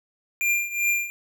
square tone with tremolo, 2392 Hz, D7, 31 cents sharp, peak -19 dBFS, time 0.41-1.1 s, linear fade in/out 0 ms, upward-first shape triangle, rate 2.6 Hz, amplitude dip 85%, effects none

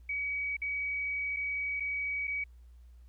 sine tone with dropouts, 2268 Hz, C#7, 39 cents sharp, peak -31 dBFS, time 0.09-2.44 s, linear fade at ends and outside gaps 5 ms, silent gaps 0.568-0.617 / 1.364-1.368 / 1.799-1.804 / 2.272-2.277 s, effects added 60 Hz sine -51 dBFS peak until 3.08 s + pink hiss -75 dBFS RMS until 3.08 s

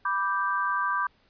sine chord, G major, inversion first, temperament equal, 987.8 / 1174.7 / 1568 Hz, B5 / D6 / G6, 0 / 0 / 0 cents, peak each -30 / -27 / -29 dBFS, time 0.05-1.07 s, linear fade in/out 5 ms, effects pink hiss -64 dBFS RMS until 1.29 s + resampled to 11025 Hz

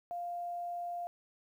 sine tone, 698.5 Hz, F5, in tune, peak -36 dBFS, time 0.11-1.07 s, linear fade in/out 0 ms, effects 11-bit

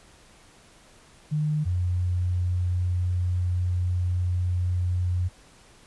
sine tone pair in turn, 151.7 / 89.63 Hz, D#3 / F2, -44 / +45 cents, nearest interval major sixth, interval 911 cents, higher first, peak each -22 dBFS, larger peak neither, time 1.31-1.65 / 1.65-5.29 s, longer second, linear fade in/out 20 ms, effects pink hiss -54 dBFS RMS until 5.86 s + resampled to 24000 Hz

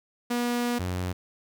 sawtooth tone pair in turn, 241.2 / 90.64 Hz, B3 / F#2, -41 / -35 cents, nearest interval octave + perfect fourth, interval 1694 cents, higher first, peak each -21 / -24 dBFS, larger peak first, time 0.3-0.79 / 0.79-1.13 s, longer first, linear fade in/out 10 ms, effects none

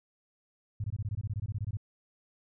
sine tone bursts, 104 Hz, G#2, 3 cents sharp, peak -30 dBFS, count 16, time 0.8-1.771 s, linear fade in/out 5 ms, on 41 ms, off 21 ms, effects none

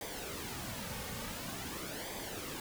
pink noise with flanger, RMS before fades -42 dBFS, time 0.01-2.6 s, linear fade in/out 2 ms, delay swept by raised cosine 0.72 to 3.02 ms, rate 0.47 Hz, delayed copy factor -0.6, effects none

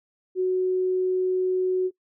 sine tone, 370 Hz, F#4, in tune, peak -20 dBFS, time 0.35-1.91 s, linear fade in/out 50 ms, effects noise-tail reverb RT60 0.1 s tail -21 dB re dry

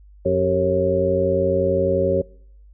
harmonic tone with a mistuned harmonic, 91.3 Hz, F#2, 23 cents flat, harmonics 1 / 2 / 3 / 4 / 5 / 6, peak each -26 / -26 / -29 / -22 / -25 / -19 dBFS, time 0.25-2.22 s, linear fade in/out 10 ms, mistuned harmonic 4, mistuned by +93 cents, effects noise-tail reverb RT60 0.8 s tail -26 dB re dry + added 50 Hz sine -44 dBFS peak until 2.73 s

